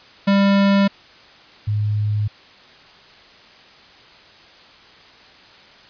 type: tone pair in turn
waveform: square / sine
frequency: 198.3 / 105.05 Hz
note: G3 / G#2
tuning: +20 / +20 cents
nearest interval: major seventh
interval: 1100 cents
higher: first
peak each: -13 / -17 dBFS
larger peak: first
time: 0.27-0.88 / 1.67-2.28 s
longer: neither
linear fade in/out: 10 ms
effects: white hiss -46 dBFS RMS until 5.89 s + resampled to 11025 Hz